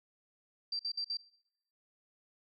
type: tone bursts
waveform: sine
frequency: 4699 Hz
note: D8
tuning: in tune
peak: -33 dBFS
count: 4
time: 0.72-1.171 s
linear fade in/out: 5 ms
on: 73 ms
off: 53 ms
effects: noise-tail reverb RT60 0.8 s tail -23 dB re dry